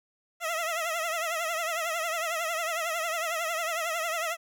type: tone with vibrato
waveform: 15% pulse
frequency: 660 Hz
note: E5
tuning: 2 cents sharp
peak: -22 dBFS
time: 0.4-4.37 s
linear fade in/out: 50 ms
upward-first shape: triangle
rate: 11 Hz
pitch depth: 110 cents each way
effects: none